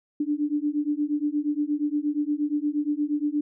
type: beating tone pair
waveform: sine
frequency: 291.1 / 299.6 Hz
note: D4 / D4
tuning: -15 / +35 cents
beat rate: 8.5 Hz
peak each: -26 dBFS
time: 0.2-3.41 s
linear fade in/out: 5 ms
effects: none